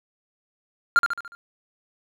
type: tone with echo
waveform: triangle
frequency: 1396.9 Hz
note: F6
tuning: in tune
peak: -10 dBFS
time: 0.96-0.99 s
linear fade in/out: 0 ms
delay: 72 ms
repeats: 5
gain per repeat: -6 dB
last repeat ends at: 1.35 s
effects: none